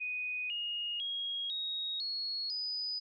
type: tone with pitch steps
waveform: sine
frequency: 2489 / 2859 / 3284 / 3773 / 4334 / 4978 Hz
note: D#7 / F7 / G#7 / A#7 / C#8 / D#8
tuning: 0 / +40 / -20 / +20 / -40 / 0 cents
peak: -34 dBFS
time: 0-3 s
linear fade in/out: 20 ms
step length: 500 ms
effects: none